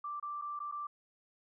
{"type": "tone with dropouts", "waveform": "sine", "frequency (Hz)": 1174.7, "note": "D6", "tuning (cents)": 0, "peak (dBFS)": -37, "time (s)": [0.04, 0.87], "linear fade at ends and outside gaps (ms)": 5, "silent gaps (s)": [[0.199, 0.226], [0.415, 0.42], [0.592, 0.601], [0.715, 0.722]], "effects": []}